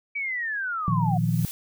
sine linear sweep, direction down, 2305 to 695 Hz, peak -26 dBFS, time 0.15-1.18 s, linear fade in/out 10 ms
blue noise with exponential growth, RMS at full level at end -34 dBFS, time 0.82-1.51 s, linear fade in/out 0 ms, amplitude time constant 150 ms
sine chord, Bb suspended fourth, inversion none, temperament just, 116.54 / 155.39 / 174.81 Hz, Bb2 / Eb3 / F3, 0 / -2 / +2 cents, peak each -25 dBFS, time 0.88-1.45 s, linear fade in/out 0 ms
effects none

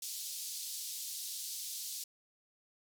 pink band-pass noise, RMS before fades -42 dBFS, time 0.02-2.04 s, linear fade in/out 5 ms, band 4100 to 16000 Hz, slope 24 dB/octave, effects none

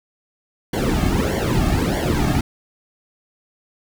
brown noise with flanger, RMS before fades -19 dBFS, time 0.73-2.41 s, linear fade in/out 5 ms, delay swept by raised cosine 0.78 to 2.08 ms, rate 1.6 Hz, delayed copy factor -0.95, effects none

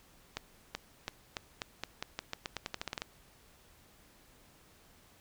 accelerating click train, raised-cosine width 0.2 ms, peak -18 dBFS, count 18, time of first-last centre 0.37-3.019 s, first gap 380 ms, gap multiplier 0.87, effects pink hiss -62 dBFS RMS until 5.2 s

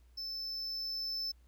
triangle tone with level ramp, 5274 Hz, E8, in tune, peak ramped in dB -37 to -33 dBFS, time 0.17-1.32 s, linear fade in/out 10 ms, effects added 60 Hz sine -59 dBFS peak until 1.47 s + pink hiss -74 dBFS RMS until 1.47 s

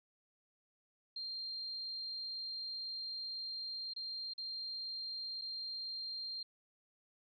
sine tone with dropouts, 4186 Hz, C8, in tune, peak -40 dBFS, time 1.16-6.43 s, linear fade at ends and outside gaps 5 ms, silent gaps 3.936-3.962 / 4.336-4.379 / 5.414-5.418 s, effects none

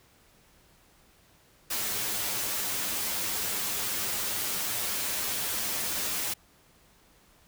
white noise with comb filter, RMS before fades -31 dBFS, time 1.7-6.34 s, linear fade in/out 10 ms, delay 9.7 ms, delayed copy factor +0.65, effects pink hiss -61 dBFS RMS until 7.47 s

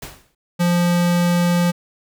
pink noise with exponential decay, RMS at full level -29 dBFS, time 0.02-0.35 s, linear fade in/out 5 ms, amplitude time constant 71 ms
square tone, 174.61 Hz, F3, in tune, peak -15 dBFS, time 0.59-1.72 s, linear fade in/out 20 ms
effects none

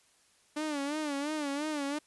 sawtooth tone with vibrato, 293.7 Hz, D4, in tune, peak -28 dBFS, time 0.56-1.99 s, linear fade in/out 10 ms, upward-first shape sine, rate 2.9 Hz, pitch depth 100 cents each way, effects white hiss -66 dBFS RMS until 2.06 s + resampled to 24000 Hz

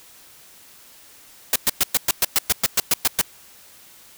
white noise bursts, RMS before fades -17 dBFS, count 13, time 1.53-3.214 s, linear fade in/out 2 ms, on 28 ms, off 110 ms, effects white hiss -48 dBFS RMS until 4.17 s

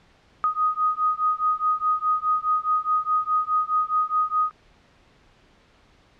sine beating tone pair, 1245 / 1249.8 Hz, D#6 / D#6, +1 / +7 cents, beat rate 4.8 Hz, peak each -23 dBFS, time 0.44-4.51 s, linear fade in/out 0 ms, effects pink hiss -57 dBFS RMS until 6.19 s + low-pass 4000 Hz 12 dB/octave

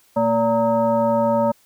sine tone with frequency modulation, 576 Hz, D5, 34 cents flat, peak -15 dBFS, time 0.16-1.52 s, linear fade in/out 10 ms, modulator 348 Hz, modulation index 1.1, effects white hiss -57 dBFS RMS until 1.65 s

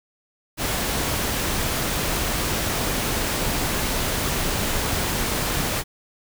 pink noise, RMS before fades -24 dBFS, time 0.57-5.84 s, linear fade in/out 50 ms, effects none

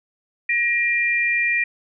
sine tone pair together, 1895.8 / 2392 Hz, A#6 / D7, +29 / +31 cents, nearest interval major third, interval 402 cents, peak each -20 / -20 dBFS, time 0.49-1.64 s, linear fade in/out 5 ms, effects none

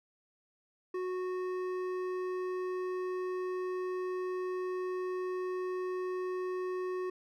sine tone with hard clipping, 367.4 Hz, F#4, 12 cents flat, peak -35 dBFS, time 0.94-7.1 s, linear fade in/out 5 ms, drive 10 dB, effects none

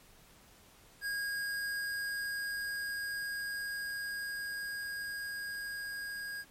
square tone with level ramp, 1633 Hz, G#6, 30 cents flat, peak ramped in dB -34 to -39 dBFS, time 1.01-6.45 s, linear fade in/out 50 ms, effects pink hiss -60 dBFS RMS until 6.5 s + MP3 64 kbps

